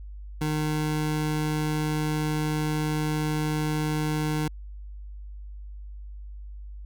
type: tone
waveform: 25% pulse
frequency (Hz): 153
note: D#3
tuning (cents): -29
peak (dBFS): -21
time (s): 0.41-4.48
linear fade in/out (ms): 5
effects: added 50 Hz sine -37 dBFS peak until 6.85 s